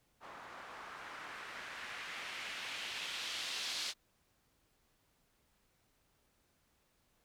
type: noise with low-pass filter sweep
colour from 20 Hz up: blue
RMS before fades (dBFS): -44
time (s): 0.2-3.94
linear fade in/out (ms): 50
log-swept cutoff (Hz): 1000 to 4300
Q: 1.5
effects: pink hiss -75 dBFS RMS until 7.24 s